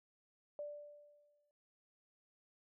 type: tone with exponential decay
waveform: sine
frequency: 587.3 Hz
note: D5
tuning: in tune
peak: -40 dBFS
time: 0.59-1.51 s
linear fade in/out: 1 ms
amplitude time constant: 200 ms
effects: none